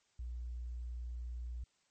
triangle tone with tanh clipping, 60 Hz, B1, 49 cents flat, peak -39 dBFS, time 0.19-1.64 s, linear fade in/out 5 ms, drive 3 dB, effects white hiss -75 dBFS RMS until 1.9 s + MP3 32 kbps

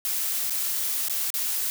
blue noise with dropouts, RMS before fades -27 dBFS, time 0.05-1.7 s, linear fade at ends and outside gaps 0 ms, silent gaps 0.498-0.506 / 1.084-1.097 / 1.303-1.341 s, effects none

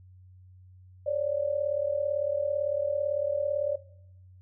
sine tone pair together, 549.4 / 587.3 Hz, C#5 / D5, -16 / 0 cents, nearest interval minor second, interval 116 cents, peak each -30 / -27 dBFS, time 1.06-3.76 s, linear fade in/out 10 ms, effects noise-tail reverb RT60 0.8 s tail -19 dB re dry + added 92 Hz sine -50 dBFS peak until 4.41 s

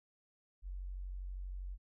sine tone, 46.25 Hz, F#1, in tune, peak -40 dBFS, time 0.62-1.78 s, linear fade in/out 50 ms, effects none

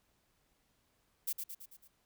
violet noise with echo, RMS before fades -35 dBFS, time 1.27-1.33 s, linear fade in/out 10 ms, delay 110 ms, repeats 5, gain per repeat -5 dB, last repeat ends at 1.88 s, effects pink hiss -75 dBFS RMS until 2.05 s

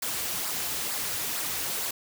white noise with flanger, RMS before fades -31 dBFS, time 0.02-1.91 s, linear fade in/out 5 ms, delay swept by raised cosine 0.31 to 5.31 ms, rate 2.2 Hz, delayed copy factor -0.5, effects none

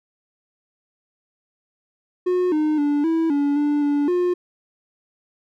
triangle tone with pitch steps, 362.1 / 306.1 / 290.6 / 326.6 / 285.9 / 292.9 / 288.8 / 356.6 Hz, F#4 / D#4 / D4 / E4 / D4 / D4 / D4 / F4, -37 / -28 / -18 / -16 / -46 / -5 / -29 / +36 cents, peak -15 dBFS, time 2.26-4.34 s, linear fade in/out 10 ms, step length 260 ms, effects none

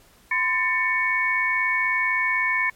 sine tone cluster, 1022 / 1783 / 2226 Hz, C6 / A6 / C#7, -41 / +22 / +7 cents, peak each -27 / -24 / -22 dBFS, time 0.31-2.7 s, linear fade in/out 5 ms, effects pink hiss -55 dBFS RMS until 2.75 s + MP3 64 kbps

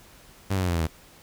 sawtooth tone with pitch steps, 98 / 94.01 / 90.18 / 86.5 / 82.98 / 79.6 Hz, G2 / F#2 / F#2 / F2 / E2 / D#2, 0 / +28 / -44 / -16 / +12 / +40 cents, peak -19 dBFS, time 0.5-0.872 s, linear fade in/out 10 ms, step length 62 ms, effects pink hiss -52 dBFS RMS until 1.22 s

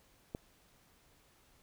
click, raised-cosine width 2 ms, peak -25 dBFS, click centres 0.349 s, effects pink hiss -67 dBFS RMS until 1.62 s

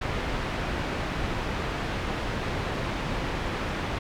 pink low-pass noise, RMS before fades -30 dBFS, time 0.01-3.99 s, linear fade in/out 10 ms, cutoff 2800 Hz, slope 12 dB/octave, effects none

